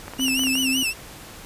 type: clicks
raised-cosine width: 0.5 ms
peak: -19 dBFS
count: 8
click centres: 0.081 / 0.136 / 0.196 / 0.282 / 0.394 / 0.436 / 0.47 / 0.554 s
type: tone with vibrato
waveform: sawtooth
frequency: 2794 Hz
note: F7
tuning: in tune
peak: -18 dBFS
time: 0.18-0.94 s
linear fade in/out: 50 ms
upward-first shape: sine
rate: 5.3 Hz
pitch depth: 120 cents each way
type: tone with tremolo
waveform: sine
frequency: 263.1 Hz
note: C4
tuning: 10 cents sharp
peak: -22 dBFS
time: 0.19-0.83 s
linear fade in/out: 2 ms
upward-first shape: triangle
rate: 4.4 Hz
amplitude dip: 30%
effects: pink hiss -41 dBFS RMS until 1.45 s + resampled to 32000 Hz